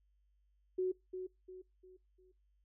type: tone with echo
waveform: sine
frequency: 370 Hz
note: F#4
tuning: in tune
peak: -31 dBFS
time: 0.78-0.92 s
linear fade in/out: 10 ms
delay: 350 ms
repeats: 4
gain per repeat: -8 dB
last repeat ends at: 2.32 s
effects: noise-tail reverb RT60 0.2 s tail -22 dB re dry + added 50 Hz sine -70 dBFS peak until 2.64 s